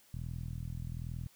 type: tone with low-pass filter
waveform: 10% pulse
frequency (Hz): 41.11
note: E1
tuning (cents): -4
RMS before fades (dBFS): -40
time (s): 0.14-1.27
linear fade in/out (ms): 0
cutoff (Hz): 130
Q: 1.8
effects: white hiss -64 dBFS RMS until 1.35 s